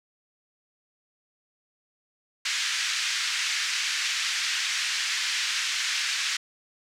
pink band-pass noise, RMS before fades -28 dBFS, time 2.45-6.37 s, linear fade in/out 5 ms, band 1700 to 6800 Hz, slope 24 dB/octave, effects none

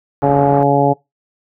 white low-pass noise, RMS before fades -27 dBFS, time 0.22-0.63 s, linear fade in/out 0 ms, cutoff 1200 Hz, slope 24 dB/octave
harmonic tone, 140.9 Hz, C#3, 29 cents sharp, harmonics 1 / 2 / 3 / 4 / 5 / 6, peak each -17 / -17 / -17 / -17 / -17 / -17 dBFS, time 0.22-0.94 s, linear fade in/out 20 ms
effects noise-tail reverb RT60 0.2 s tail -23 dB re dry

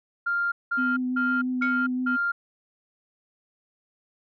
sine tone bursts, 1396.9 Hz, F6, in tune, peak -22 dBFS, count 5, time 0.26-2.32 s, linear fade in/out 10 ms, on 260 ms, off 190 ms
sine tone with vibrato, 253.1 Hz, B3, 43 cents sharp, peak -24 dBFS, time 0.77-2.17 s, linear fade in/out 20 ms, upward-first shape sine, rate 5.8 Hz, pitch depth 12 cents each way
sine tone with exponential decay, 2217 Hz, C#7, in tune, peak -25 dBFS, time 1.62-1.84 s, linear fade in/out 2 ms, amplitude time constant 47 ms
effects tanh soft clip ceiling -15 dBFS

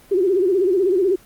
sine tone with vibrato, 374.8 Hz, F#4, 22 cents sharp, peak -14 dBFS, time 0.11-1.16 s, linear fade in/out 10 ms, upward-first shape sine, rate 16 Hz, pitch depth 130 cents each way, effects pink hiss -49 dBFS RMS until 1.25 s + Opus 24 kbps

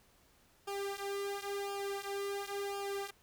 sawtooth tone with flanger, 399.4 Hz, G4, 32 cents sharp, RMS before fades -39 dBFS, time 0.67-3.11 s, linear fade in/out 10 ms, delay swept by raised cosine 0.5 to 3.7 ms, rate 0.95 Hz, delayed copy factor -0.85, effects pink hiss -67 dBFS RMS until 3.22 s

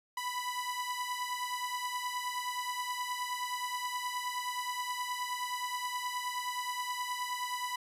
sawtooth beating tone pair, 987.8 / 997.3 Hz, B5 / B5, 0 / +17 cents, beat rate 9.5 Hz, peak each -32 / -36 dBFS, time 0.17-7.76 s, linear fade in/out 5 ms, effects resampled to 32000 Hz

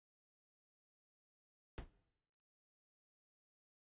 brown noise with exponential decay, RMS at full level -35 dBFS, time 1.78-1.9 s, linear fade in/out 0 ms, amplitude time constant 25 ms, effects noise-tail reverb RT60 1.0 s tail -19 dB re dry + resampled to 8000 Hz

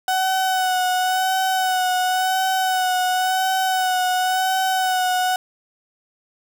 35% pulse tone with vibrato, 746 Hz, F#5, 14 cents sharp, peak -16 dBFS, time 0.08-5.36 s, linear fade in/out 2 ms, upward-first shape sine, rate 0.94 Hz, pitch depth 28 cents each way, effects 8-bit

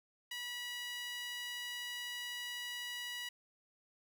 sawtooth tone with high-pass filter, 972 Hz, B5, 28 cents flat, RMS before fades -43 dBFS, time 0.31-3.29 s, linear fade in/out 5 ms, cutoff 2400 Hz, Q 3.8, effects none

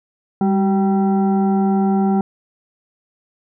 sine tone with frequency modulation, 198.1 Hz, G3, 18 cents sharp, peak -13 dBFS, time 0.41-2.21 s, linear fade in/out 2 ms, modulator 579 Hz, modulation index 0.74, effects none

